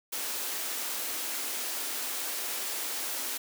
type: high-pass noise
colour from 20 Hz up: white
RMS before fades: -34 dBFS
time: 0.12-3.38 s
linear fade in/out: 10 ms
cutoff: 240 Hz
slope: 48 dB/octave
effects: none